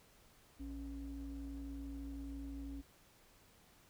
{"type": "ring-modulated tone", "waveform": "triangle", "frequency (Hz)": 110, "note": "A2", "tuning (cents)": 0, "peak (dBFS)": -37, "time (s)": [0.59, 2.82], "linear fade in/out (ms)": 20, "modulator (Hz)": 167, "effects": ["tanh soft clip ceiling -36 dBFS", "pink hiss -66 dBFS RMS until 3.89 s"]}